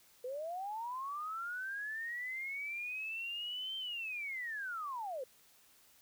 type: linear two-way sweep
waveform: sine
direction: up then down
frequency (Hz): 485.6 to 3136 to 485.6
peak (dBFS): -38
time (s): 0.24-5.24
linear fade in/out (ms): 5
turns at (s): 3.77
effects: white hiss -65 dBFS RMS until 6.01 s